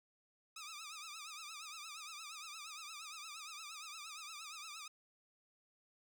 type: tone with vibrato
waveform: 10% pulse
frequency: 1244.5 Hz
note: D#6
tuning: in tune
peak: -39 dBFS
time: 0.56-4.88 s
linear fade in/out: 5 ms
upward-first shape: triangle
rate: 8.6 Hz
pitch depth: 140 cents each way
effects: none